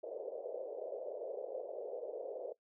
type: band-pass noise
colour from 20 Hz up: pink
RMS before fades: -43 dBFS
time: 0.03-2.53 s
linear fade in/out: 10 ms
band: 450 to 600 Hz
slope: 48 dB/octave
effects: noise-tail reverb RT60 0.1 s tail -19 dB re dry